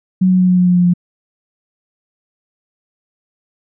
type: tone with pitch steps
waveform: sine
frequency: 185.6 / 184.21 / 182.83 / 181.47 / 180.11 / 178.76 / 177.42 / 176.1 Hz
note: F#3 / F#3 / F#3 / F#3 / F#3 / F3 / F3 / F3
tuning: +6 / -7 / -20 / -33 / -46 / +41 / +28 / +15 cents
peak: -8 dBFS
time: 0.21-0.938 s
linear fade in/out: 10 ms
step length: 91 ms
effects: none